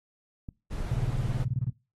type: clicks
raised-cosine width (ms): 5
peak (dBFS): -26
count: 2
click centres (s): 0.488 / 0.805
type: noise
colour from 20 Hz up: brown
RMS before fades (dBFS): -33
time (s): 0.7-1.45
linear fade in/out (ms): 20
type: tone bursts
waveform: sine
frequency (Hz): 123.47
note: B2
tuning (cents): 0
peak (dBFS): -24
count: 15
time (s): 0.91-1.699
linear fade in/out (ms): 5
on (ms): 33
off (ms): 21
effects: noise-tail reverb RT60 0.3 s tail -23 dB re dry + AAC 32 kbps